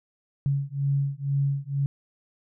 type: beating tone pair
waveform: sine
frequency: 138.59 / 140.69 Hz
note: C#3 / C#3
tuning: 0 / +26 cents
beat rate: 2.1 Hz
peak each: -26 dBFS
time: 0.46-1.86 s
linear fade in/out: 0 ms
effects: none